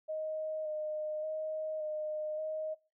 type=tone with vibrato; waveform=sine; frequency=619 Hz; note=D#5; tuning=9 cents flat; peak=-34 dBFS; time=0.08-2.75 s; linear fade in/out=20 ms; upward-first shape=square; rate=0.87 Hz; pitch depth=16 cents each way; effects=noise-tail reverb RT60 0.3 s tail -21 dB re dry

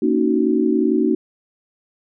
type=chord; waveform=sine; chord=D# minor seventh; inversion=second; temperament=just; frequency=233.3 / 280 / 311.1 / 373.4 Hz; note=A#3 / C#4 / D#4 / F#4; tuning=+2 / +18 / 0 / +16 cents; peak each=-20 / -21 / -19 / -20 dBFS; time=0.02-1.15 s; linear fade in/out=5 ms; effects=none

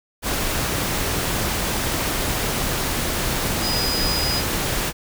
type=tone in noise; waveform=sine; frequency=4961 Hz; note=D#8; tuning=6 cents flat; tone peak=-23 dBFS; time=3.61-4.43 s; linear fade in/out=50 ms; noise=pink; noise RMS=-23 dBFS; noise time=0.22-4.93 s; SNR=-3 dB; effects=none

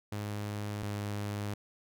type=tone pair in turn; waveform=sawtooth; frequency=103.83 / 102.87 Hz; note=G#2 / G#2; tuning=0 / -16 cents; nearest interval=unison; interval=16 cents; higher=first; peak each=-31 / -30 dBFS; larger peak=second; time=0.12-0.83 / 0.83-1.54 s; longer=neither; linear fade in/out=5 ms; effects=none

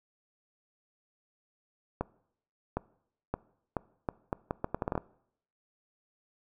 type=accelerating click train; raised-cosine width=1 ms; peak=-16 dBFS; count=14; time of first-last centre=2.01-4.978 s; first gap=760 ms; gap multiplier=0.75; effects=noise-tail reverb RT60 0.7 s tail -22 dB re dry

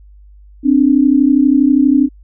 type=tone pair together; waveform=sine; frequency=261.6 / 294 Hz; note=C4 / D4; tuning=0 / +2 cents; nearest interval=major second; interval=202 cents; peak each=-10 dBFS; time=0.63-2.09 s; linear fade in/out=50 ms; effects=added 50 Hz sine -38 dBFS peak until 2.23 s

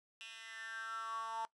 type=tone with high-pass filter sweep; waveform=10% pulse; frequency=225.2 Hz; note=A3; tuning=40 cents sharp; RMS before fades=-44 dBFS; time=0.21-1.45 s; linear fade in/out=0 ms; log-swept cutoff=2600 to 870 Hz; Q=8.2; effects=noise-tail reverb RT60 0.1 s tail -19 dB re dry + resampled to 22050 Hz

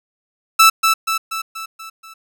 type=tone with echo; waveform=sawtooth; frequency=1318.5 Hz; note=E6; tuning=in tune; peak=-3 dBFS; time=0.59-0.7 s; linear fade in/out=10 ms; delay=240 ms; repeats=6; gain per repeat=-5 dB; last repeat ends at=2.14 s; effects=none

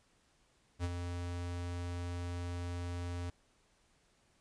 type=tone with ADSR envelope; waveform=square; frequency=87.7 Hz; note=F2; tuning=8 cents sharp; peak=-32 dBFS; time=0.79-3.3 s; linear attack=52 ms; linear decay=38 ms; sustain=-6 dB; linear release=3 ms; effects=pink hiss -71 dBFS RMS until 4.4 s + resampled to 22050 Hz

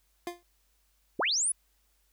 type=tone with exponential decay; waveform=25% pulse; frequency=349.2 Hz; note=F4; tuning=in tune; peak=-27 dBFS; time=0.27-0.43 s; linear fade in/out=1 ms; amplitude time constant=34 ms
type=linear sweep; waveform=sine; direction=up; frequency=166.7 to 10520 Hz; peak=-25 dBFS; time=1.19-1.52 s; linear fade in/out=5 ms
effects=added 50 Hz sine -70 dBFS peak until 2.12 s + white hiss -72 dBFS RMS until 2.12 s

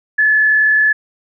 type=tone with frequency modulation; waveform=sine; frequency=1724 Hz; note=A6; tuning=36 cents flat; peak=-9 dBFS; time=0.18-0.93 s; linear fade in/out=10 ms; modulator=41.2 Hz; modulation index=0.51; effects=none

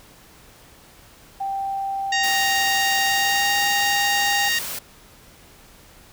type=tone with pitch glide; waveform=sine; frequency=784 to 806 Hz; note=G5 to G5; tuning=0 to +48 cents; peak=-23 dBFS; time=1.4-4.49 s; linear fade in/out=10 ms; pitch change=+48 cents; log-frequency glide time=3.06-3.59 s
type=harmonic tone; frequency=932.3 Hz; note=A#5; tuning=in tune; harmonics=2 / 3 / 4 / 5 / 6 / 7 / 8; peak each=-22 / -26 / -28 / -30 / -32 / -33 / -34 dBFS; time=2.12-4.59 s; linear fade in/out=5 ms
type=noise; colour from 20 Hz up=white; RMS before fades=-30 dBFS; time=2.23-4.79 s; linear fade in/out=5 ms
effects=pink hiss -49 dBFS RMS until 6.12 s

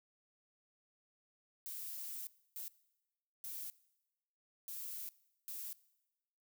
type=noise bursts at uneven times; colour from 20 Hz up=violet; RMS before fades=-45 dBFS; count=5; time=1.66-2.27 / 2.56-2.68 / 3.44-3.7 / 4.68-5.09 / 5.48-5.73 s; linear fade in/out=0 ms; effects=noise-tail reverb RT60 1.0 s tail -21 dB re dry

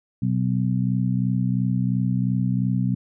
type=harmonic tone; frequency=62.9 Hz; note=B1; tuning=32 cents sharp; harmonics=2 / 3 / 4; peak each=-22 / -23 / -28 dBFS; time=0.22-2.95 s; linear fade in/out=5 ms; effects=none

